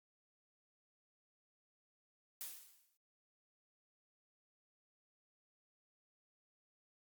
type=noise with exponential decay; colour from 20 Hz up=blue; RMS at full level=-43 dBFS; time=2.41-2.97 s; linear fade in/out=0 ms; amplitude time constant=120 ms; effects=Opus 48 kbps